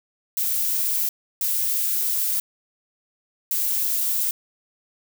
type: noise bursts at uneven times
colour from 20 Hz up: violet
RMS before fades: -23 dBFS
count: 3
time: 0.37-1.09 / 1.41-2.4 / 3.51-4.31 s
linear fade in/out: 2 ms
effects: none